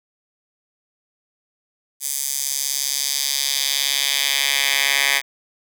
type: tone with high-pass filter sweep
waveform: 10% pulse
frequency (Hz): 139.1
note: C#3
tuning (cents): +6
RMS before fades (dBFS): -21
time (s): 2-5.22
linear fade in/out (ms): 50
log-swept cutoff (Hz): 7900 to 2000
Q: 1.4
effects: none